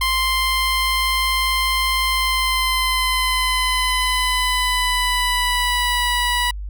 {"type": "tone with pitch glide", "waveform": "15% pulse", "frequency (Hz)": [1046.5, 976.4], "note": ["C6", "B5"], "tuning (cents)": [0, -20], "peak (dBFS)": -11, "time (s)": [0.01, 6.51], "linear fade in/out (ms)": 5, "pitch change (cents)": -120, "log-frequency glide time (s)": [2.02, 6.09], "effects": ["added 50 Hz sine -26 dBFS peak until 6.69 s"]}